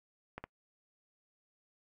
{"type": "clicks", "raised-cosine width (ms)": 0.5, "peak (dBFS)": -26, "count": 2, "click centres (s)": [0.38, 0.44], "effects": ["noise-tail reverb RT60 0.1 s tail -25 dB re dry", "MP3 96 kbps"]}